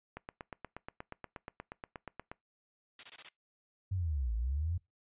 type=click train; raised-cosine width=0.5 ms; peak=-27 dBFS; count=19; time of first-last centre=0.17-2.315 s; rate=8.39 Hz
type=noise bursts; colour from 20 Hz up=blue; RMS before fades=-39 dBFS; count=5; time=2.99-3.289 s; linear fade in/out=2 ms; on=43 ms; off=21 ms
type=linear two-way sweep; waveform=sine; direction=down then up; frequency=98.8 to 53.2 to 90.3 Hz; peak=-31 dBFS; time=3.91-4.78 s; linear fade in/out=10 ms; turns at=4.34 s
effects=noise-tail reverb RT60 0.2 s tail -24 dB re dry + resampled to 8000 Hz